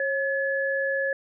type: tone pair together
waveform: sine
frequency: 544 / 1708.2 Hz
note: C#5 / G#6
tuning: -33 / +48 cents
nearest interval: octave + minor sixth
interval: 1981 cents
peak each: -26 dBFS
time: 0-1.13 s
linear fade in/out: 2 ms
effects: none